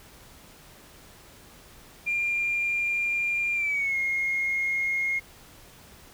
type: tone with pitch glide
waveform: sine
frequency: 2396 to 2147 Hz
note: D7 to C7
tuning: +34 to +44 cents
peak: -23 dBFS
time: 2.06-5.2 s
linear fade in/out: 20 ms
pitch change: -190 cents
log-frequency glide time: 3.54-3.97 s
effects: tanh soft clip ceiling -19 dBFS + pink hiss -51 dBFS RMS until 6.13 s

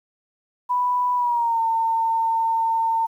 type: tone with pitch glide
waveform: sine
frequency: 987.8 to 905.8 Hz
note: B5 to A#5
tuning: 0 to -50 cents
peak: -18 dBFS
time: 0.69-3.07 s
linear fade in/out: 20 ms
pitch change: -150 cents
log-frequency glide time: 1.15-1.61 s
effects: 9-bit

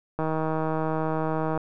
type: click train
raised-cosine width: 1 ms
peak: -14 dBFS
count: 220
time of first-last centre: 0.19-1.576 s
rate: 158 Hz
effects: none

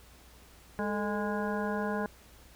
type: harmonic tone with a mistuned harmonic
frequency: 205.8 Hz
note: G#3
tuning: 16 cents flat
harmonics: 1 / 2 / 3 / 4 / 5 / 7 / 8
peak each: -33 / -36 / -38 / -39 / -40 / -41 / -42 dBFS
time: 0.79-2.06 s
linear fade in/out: 0 ms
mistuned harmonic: 2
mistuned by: +100 cents
effects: added 60 Hz sine -57 dBFS peak until 2.55 s + pink hiss -57 dBFS RMS until 2.55 s

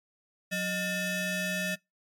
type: ring-modulated tone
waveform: 25% pulse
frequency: 802 Hz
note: G5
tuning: 39 cents sharp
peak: -22 dBFS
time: 0.51-1.76 s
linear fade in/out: 20 ms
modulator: 985 Hz
effects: noise-tail reverb RT60 0.2 s tail -25 dB re dry + MP3 64 kbps

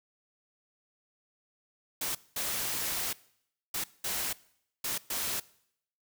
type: noise bursts at uneven times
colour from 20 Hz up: white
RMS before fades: -33 dBFS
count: 6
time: 2.01-2.15 / 2.36-3.13 / 3.74-3.84 / 4.04-4.33 / 4.84-4.98 / 5.1-5.4 s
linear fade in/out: 5 ms
effects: noise-tail reverb RT60 0.7 s tail -21 dB re dry

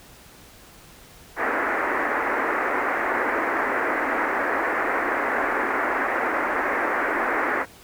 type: band-pass noise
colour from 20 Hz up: white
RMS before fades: -24 dBFS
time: 1.36-7.66 s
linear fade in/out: 50 ms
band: 250 to 2000 Hz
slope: 48 dB/octave
effects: pink hiss -48 dBFS RMS until 7.83 s

